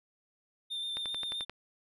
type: tone with vibrato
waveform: triangle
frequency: 3596 Hz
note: A7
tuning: 37 cents sharp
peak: -33 dBFS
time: 0.7-1.45 s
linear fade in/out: 20 ms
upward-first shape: square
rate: 7.7 Hz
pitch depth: 16 cents each way
type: click train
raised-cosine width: 0.3 ms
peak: -24 dBFS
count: 7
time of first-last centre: 0.97-1.496 s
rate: 11.4 Hz
effects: none